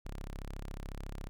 sawtooth tone, 34 Hz, C#1, 33 cents flat, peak -36 dBFS, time 0.05-1.29 s, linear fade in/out 0 ms, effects none

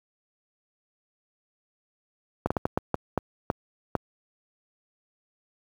slowing click train, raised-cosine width 1 ms, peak -9 dBFS, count 9, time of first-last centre 2.46-3.953 s, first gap 45 ms, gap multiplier 1.39, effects high-pass 60 Hz 12 dB/octave + 8-bit

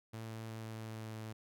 sawtooth tone with pitch glide, 111.9 to 109.98 Hz, A2 to A2, +30 to 0 cents, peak -39 dBFS, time 0.13-1.33 s, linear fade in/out 10 ms, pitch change -30 cents, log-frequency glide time 0.44-1.16 s, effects none

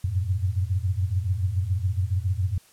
sine tone cluster, 89.1 / 96.2 / 111.1 Hz, F2 / G2 / A2, +35 / -32 / +17 cents, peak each -25 / -26 / -31 dBFS, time 0.04-2.58 s, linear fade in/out 5 ms, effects white hiss -56 dBFS RMS until 2.72 s + low-pass 12000 Hz 12 dB/octave

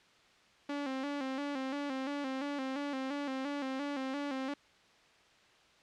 sawtooth tone with vibrato, 275.3 Hz, C#4, 12 cents flat, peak -31 dBFS, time 0.69-4.54 s, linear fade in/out 5 ms, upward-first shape square, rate 2.9 Hz, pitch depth 71 cents each way, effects white hiss -63 dBFS RMS until 5.82 s + low-pass 4000 Hz 12 dB/octave

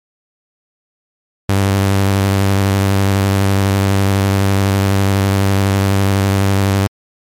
sawtooth tone with vibrato, 98 Hz, G2, in tune, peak -7 dBFS, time 1.49-6.87 s, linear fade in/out 0 ms, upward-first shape square, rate 12 Hz, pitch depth 18 cents each way, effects MP3 64 kbps

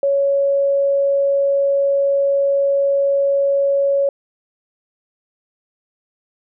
sine tone, 557 Hz, C#5, 8 cents sharp, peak -13 dBFS, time 0.03-4.09 s, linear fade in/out 2 ms, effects none

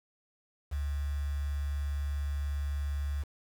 sine tone with quantisation, 71.5 Hz, D2, 46 cents flat, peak -30 dBFS, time 0.71-3.24 s, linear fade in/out 20 ms, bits 8, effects none

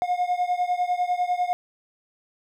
triangle beating tone pair, 714 / 724 Hz, F5 / F#5, +38 / -38 cents, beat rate 10 Hz, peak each -22 / -24 dBFS, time 0.02-1.53 s, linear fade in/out 0 ms, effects none

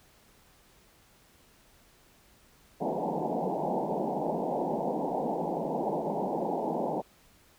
white band-pass noise, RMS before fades -31 dBFS, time 2.8-7.02 s, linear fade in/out 20 ms, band 150 to 910 Hz, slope 96 dB/octave, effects pink hiss -61 dBFS RMS until 7.58 s

